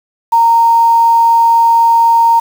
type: tone with quantisation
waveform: sine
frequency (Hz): 924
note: A#5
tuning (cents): -16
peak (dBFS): -5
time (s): 0.32-2.4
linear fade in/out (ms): 10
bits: 5
effects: none